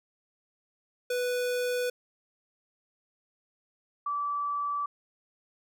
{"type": "tone pair in turn", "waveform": ["square", "sine"], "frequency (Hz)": [493.9, 1157.2], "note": ["B4", "D6"], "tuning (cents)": [0, -26], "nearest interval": "octave + minor third", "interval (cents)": 1474, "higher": "second", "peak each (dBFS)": -28, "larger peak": "neither", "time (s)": [[1.1, 1.9], [4.06, 4.86]], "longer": "neither", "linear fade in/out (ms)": 5, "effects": []}